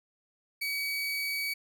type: tone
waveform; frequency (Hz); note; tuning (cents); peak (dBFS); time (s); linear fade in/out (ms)
30% pulse; 2269; C#7; +40; -28; 0.61-1.54; 10
effects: none